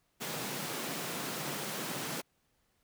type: high-pass noise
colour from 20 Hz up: pink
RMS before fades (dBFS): -38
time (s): 0.2-2.22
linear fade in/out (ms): 20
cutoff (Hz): 130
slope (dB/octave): 48
effects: pink hiss -75 dBFS RMS until 2.83 s